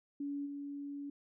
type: tone with level steps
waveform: sine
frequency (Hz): 284.2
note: C#4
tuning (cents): +43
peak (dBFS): -36 / -40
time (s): 0.2-1.1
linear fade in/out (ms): 5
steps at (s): 0.45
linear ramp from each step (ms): 20
effects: none